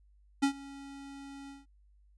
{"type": "tone with ADSR envelope", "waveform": "square", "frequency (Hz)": 277.2, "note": "C#4", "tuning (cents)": 0, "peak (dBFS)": -23, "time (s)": [0.42, 1.66], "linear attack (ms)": 15, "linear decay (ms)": 89, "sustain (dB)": -22, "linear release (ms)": 170, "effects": ["added 50 Hz sine -60 dBFS peak until 2.17 s", "resampled to 22050 Hz"]}